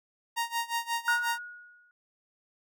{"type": "tone with tremolo", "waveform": "sawtooth", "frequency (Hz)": 932.3, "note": "A#5", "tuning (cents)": 0, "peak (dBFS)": -23, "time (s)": [0.36, 1.39], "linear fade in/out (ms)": 20, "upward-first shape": "sine", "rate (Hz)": 5.6, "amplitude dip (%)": 90}
{"type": "tone with exponential decay", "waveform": "sine", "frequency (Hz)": 1449, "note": "F#6", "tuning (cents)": -37, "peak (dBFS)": -22, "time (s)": [1.08, 1.91], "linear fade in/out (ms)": 1, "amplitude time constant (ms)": 180}
{"effects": []}